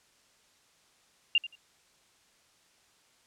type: tone with echo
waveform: sine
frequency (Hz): 2794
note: F7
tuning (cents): 0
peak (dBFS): -20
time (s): 1.35-1.38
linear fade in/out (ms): 2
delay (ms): 87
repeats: 2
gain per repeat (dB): -15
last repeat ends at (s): 1.554
effects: white hiss -65 dBFS RMS until 3.26 s + low-pass 8000 Hz 12 dB/octave